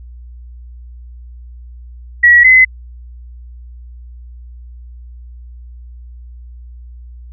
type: tone pair in turn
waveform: sine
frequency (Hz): 1924 / 2036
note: B6 / C7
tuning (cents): -46 / -48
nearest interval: minor second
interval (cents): 98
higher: second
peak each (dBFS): -3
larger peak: neither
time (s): 2.23-2.44 / 2.44-2.65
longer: neither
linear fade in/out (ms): 10
effects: added 60 Hz sine -31 dBFS peak until 7.32 s